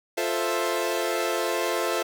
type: chord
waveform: sawtooth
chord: F major seventh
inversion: none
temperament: equal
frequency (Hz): 349.2 / 440 / 523.3 / 659.3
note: F4 / A4 / C5 / E5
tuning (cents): 0 / 0 / 0 / 0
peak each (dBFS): -26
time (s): 0.17-2.03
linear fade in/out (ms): 10
effects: none